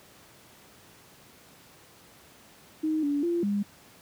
sine tone with pitch steps, 312.4 / 287.5 / 343.4 / 203.1 Hz, D#4 / D4 / F4 / G#3, +7 / -37 / -29 / -38 cents, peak -24 dBFS, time 2.83-3.63 s, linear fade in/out 10 ms, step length 200 ms, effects pink hiss -54 dBFS RMS until 4.01 s + high-pass 100 Hz 12 dB/octave

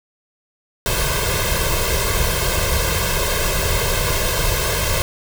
pink noise with comb filter, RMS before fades -19 dBFS, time 0.86-5.02 s, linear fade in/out 0 ms, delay 1.9 ms, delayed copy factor +1, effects none

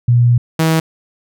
sine / sawtooth tone pair in turn, 120.5 / 160.95 Hz, B2 / E3, -42 / -41 cents, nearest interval perfect fourth, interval 501 cents, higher second, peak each -7 dBFS, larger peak neither, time 0.08-0.38 / 0.59-0.8 s, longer first, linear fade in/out 5 ms, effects none

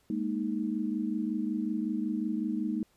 sine chord, Ab suspended second, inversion none, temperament equal, 207.7 / 233.1 / 311.1 Hz, Ab3 / Bb3 / Eb4, 0 / 0 / 0 cents, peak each -33 dBFS, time 0.1-2.83 s, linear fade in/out 2 ms, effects pink hiss -68 dBFS RMS until 2.96 s + resampled to 32000 Hz

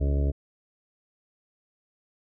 harmonic tone, 70.3 Hz, C#2, 25 cents sharp, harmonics 1 / 2 / 3 / 4 / 5 / 6 / 7 / 8 / 9, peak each -22 / -31 / -44 / -35 / -42 / -38 / -45 / -43 / -41 dBFS, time 0-0.32 s, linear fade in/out 20 ms, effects none

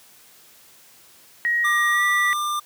sine tone with pitch glide, 1892 to 1953.1 Hz, A#6 to B6, +25 to -20 cents, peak -18 dBFS, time 1.45-2.33 s, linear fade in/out 0 ms, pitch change +55 cents, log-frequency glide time 1.92-2.03 s
square tone, 1194 Hz, D6, 28 cents sharp, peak -23 dBFS, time 1.64-2.6 s, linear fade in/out 10 ms
effects white hiss -51 dBFS RMS until 2.65 s + high-pass 80 Hz 12 dB/octave

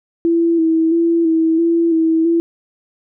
sine tone with vibrato, 329.6 Hz, E4, in tune, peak -11 dBFS, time 0.25-2.4 s, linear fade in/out 0 ms, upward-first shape square, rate 1.5 Hz, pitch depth 30 cents each way, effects none

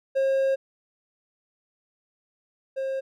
triangle tone pair in turn, 538 / 534.6 Hz, C5 / C5, +48 / +37 cents, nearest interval unison, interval 11 cents, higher first, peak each -18 / -24 dBFS, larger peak first, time 0.15-0.56 / 2.76-3.01 s, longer first, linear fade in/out 20 ms, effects none

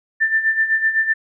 sine tone with tremolo, 1779 Hz, A6, 19 cents sharp, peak -12 dBFS, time 0.2-1.14 s, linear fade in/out 20 ms, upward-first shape sine, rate 7.9 Hz, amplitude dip 70%, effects none

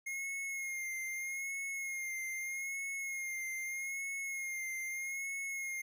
square tone with vibrato, 2142 Hz, C7, 40 cents sharp, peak -38 dBFS, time 0.06-5.82 s, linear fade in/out 10 ms, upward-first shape sine, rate 0.8 Hz, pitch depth 40 cents each way, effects none

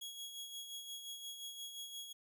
sawtooth tone with tremolo, 3322 Hz, G#7, in tune, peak -40 dBFS, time 0.01-2.13 s, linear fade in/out 10 ms, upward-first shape sine, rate 5.7 Hz, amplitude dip 50%, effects none

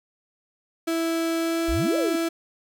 35% pulse tone with pitch glide, 329.6 to 331.7 Hz, E4 to E4, 0 to +11 cents, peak -21 dBFS, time 0.87-2.29 s, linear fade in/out 10 ms, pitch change +11 cents, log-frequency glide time 1.39-1.63 s
sine exponential two-way sweep, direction up then down, 42.33 to 650 to 273.4 Hz, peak -24 dBFS, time 1.68-2.16 s, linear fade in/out 10 ms, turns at 1.97 s
effects none

